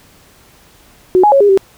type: tone with pitch steps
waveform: sine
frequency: 368.1 / 835 / 551 / 408 / 387.1 Hz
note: F#4 / G#5 / C#5 / G#4 / G4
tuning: -9 / +9 / -11 / -31 / -22 cents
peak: -5 dBFS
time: 1.15-1.575 s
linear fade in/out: 0 ms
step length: 85 ms
effects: pink hiss -46 dBFS RMS until 1.77 s